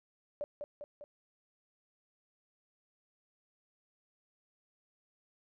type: tone with echo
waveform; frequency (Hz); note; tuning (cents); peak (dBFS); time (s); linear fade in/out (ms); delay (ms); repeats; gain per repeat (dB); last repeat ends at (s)
sine; 584; D5; -10; -34; 0.41-0.44; 0; 200; 3; -4; 1.04
effects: none